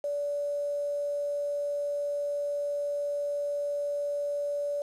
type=tone with quantisation; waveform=sine; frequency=577 Hz; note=D5; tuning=31 cents flat; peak=-28 dBFS; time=0.04-4.82 s; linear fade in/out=2 ms; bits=8; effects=low-pass 8000 Hz 12 dB/octave